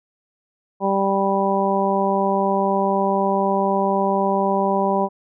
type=harmonic tone; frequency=196 Hz; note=G3; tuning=in tune; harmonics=1 / 2 / 3 / 4 / 5; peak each=-23 / -23 / -23 / -23 / -23 dBFS; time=0.8-5.09 s; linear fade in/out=50 ms; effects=none